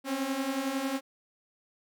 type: beating tone pair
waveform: sawtooth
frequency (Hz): 261.6 / 272.6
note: C4 / C#4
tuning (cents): 0 / -29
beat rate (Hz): 11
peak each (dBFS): -31 / -27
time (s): 0.04-1.01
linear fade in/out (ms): 50
effects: none